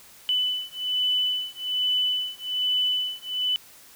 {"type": "beating tone pair", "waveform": "sine", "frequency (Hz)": [2995, 2996.2], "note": ["F#7", "F#7"], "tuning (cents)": [20, 21], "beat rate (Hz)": 1.2, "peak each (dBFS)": -26, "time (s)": [0.29, 3.56], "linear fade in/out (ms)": 0, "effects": ["white hiss -50 dBFS RMS until 3.95 s"]}